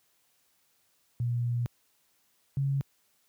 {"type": "tone pair in turn", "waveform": "sine", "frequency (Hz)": [120, 137.95], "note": ["B2", "C#3"], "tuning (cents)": [-49, -8], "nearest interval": "major second", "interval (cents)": 241, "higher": "second", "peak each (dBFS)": [-26, -25], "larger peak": "second", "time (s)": [[1.2, 1.66], [2.57, 2.81]], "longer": "first", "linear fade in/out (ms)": 0, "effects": ["white hiss -70 dBFS RMS until 3.28 s", "high-pass 60 Hz 12 dB/octave"]}